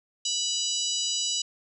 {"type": "harmonic tone", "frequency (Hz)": 982, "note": "B5", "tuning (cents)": -10, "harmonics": [3, 4, 5, 6, 7, 8], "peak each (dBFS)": [-31, -32, -33, -34, -34, -35], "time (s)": [0.25, 1.42], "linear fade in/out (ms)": 5, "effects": []}